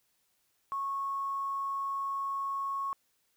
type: tone with quantisation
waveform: sine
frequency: 1100 Hz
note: C#6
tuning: 14 cents flat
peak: -31 dBFS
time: 0.72-2.93 s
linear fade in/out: 0 ms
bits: 10
effects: white hiss -74 dBFS RMS until 3.36 s